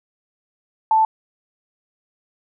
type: tone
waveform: sine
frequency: 880 Hz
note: A5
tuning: in tune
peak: -12 dBFS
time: 0.91-1.05 s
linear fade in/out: 2 ms
effects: none